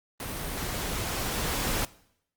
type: noise with level ramp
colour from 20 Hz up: pink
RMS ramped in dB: -35 to -28 dBFS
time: 0.2-1.85 s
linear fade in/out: 2 ms
effects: noise-tail reverb RT60 0.7 s tail -20 dB re dry + Opus 32 kbps